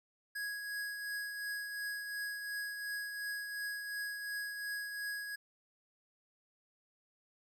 square tone with tremolo, 1661.2 Hz, G#6, in tune, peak -37 dBFS, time 0.35-5.36 s, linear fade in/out 10 ms, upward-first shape triangle, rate 2.8 Hz, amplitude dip 45%, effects none

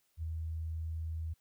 sine tone with ADSR envelope, 80.6 Hz, E2, 38 cents flat, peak -33 dBFS, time 0.17-1.34 s, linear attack 61 ms, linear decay 5 ms, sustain -2 dB, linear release 14 ms, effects white hiss -75 dBFS RMS until 1.4 s

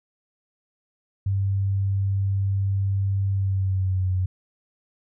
sine tone with pitch glide, 98 to 92.5 Hz, G2 to F#2, 0 to 0 cents, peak -20 dBFS, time 1.26-4.26 s, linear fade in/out 5 ms, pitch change -100 cents, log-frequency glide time 3.31-4.11 s, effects none

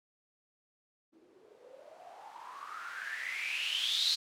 violet noise with low-pass filter sweep, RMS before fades -38 dBFS, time 1.12-4.16 s, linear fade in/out 20 ms, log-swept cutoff 310 to 4300 Hz, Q 8.9, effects none

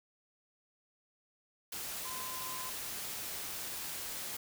sine tone in noise, 1027 Hz, C6, 33 cents flat, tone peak -44 dBFS, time 2.05-2.7 s, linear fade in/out 5 ms, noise white, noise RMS -41 dBFS, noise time 1.72-4.37 s, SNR -6 dB, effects none

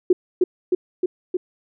sine tone with echo, 363.2 Hz, F#4, 32 cents flat, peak -10 dBFS, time 0.1-0.13 s, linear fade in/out 5 ms, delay 310 ms, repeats 4, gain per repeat -2 dB, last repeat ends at 1.37 s, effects none

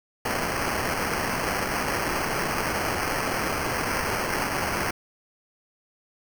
blue noise with sample-and-hold, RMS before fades -27 dBFS, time 0.25-4.91 s, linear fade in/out 5 ms, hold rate 3675 Hz, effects none

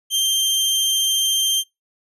sawtooth tone, 3157 Hz, G7, 12 cents sharp, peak -13 dBFS, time 0.1-1.64 s, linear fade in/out 50 ms, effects noise-tail reverb RT60 0.2 s tail -25 dB re dry + resampled to 32000 Hz

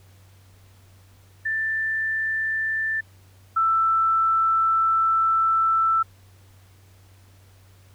sine tone pair in turn, 1772 / 1327.5 Hz, A6 / E6, +12 / +12 cents, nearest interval perfect fourth, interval 500 cents, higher first, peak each -22 / -17 dBFS, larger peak second, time 1.45-3.01 / 3.56-6.03 s, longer second, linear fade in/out 10 ms, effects added 95 Hz sine -50 dBFS peak until 7.94 s + pink hiss -58 dBFS RMS until 7.94 s

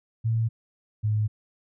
sine tone pair in turn, 113.3 / 106.93 Hz, A#2 / A2, -49 / -49 cents, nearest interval minor second, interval 100 cents, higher first, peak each -21 dBFS, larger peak neither, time 0.24-0.49 / 1.03-1.28 s, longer neither, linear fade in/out 20 ms, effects none

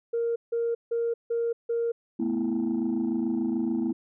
sine tone bursts, 466.2 Hz, A#4, in tune, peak -23 dBFS, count 5, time 0.13-1.92 s, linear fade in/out 10 ms, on 230 ms, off 160 ms
sine chord, A suspended second, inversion none, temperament equal, 220 / 246.9 / 329.6 Hz, A3 / B3 / E4, 0 / 0 / 0 cents, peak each -28 / -27 / -27 dBFS, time 2.19-3.93 s, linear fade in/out 10 ms
effects tanh soft clip ceiling -20 dBFS

